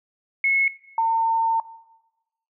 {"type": "tone pair in turn", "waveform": "sine", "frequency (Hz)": [2184, 906.1], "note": ["C#7", "A#5"], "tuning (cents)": [-26, -49], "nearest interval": "octave + minor third", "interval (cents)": 1523, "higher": "first", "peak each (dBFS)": -17, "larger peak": "neither", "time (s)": [[0.44, 0.68], [0.98, 1.6]], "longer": "second", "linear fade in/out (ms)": 2, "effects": ["noise-tail reverb RT60 1.0 s tail -18 dB re dry"]}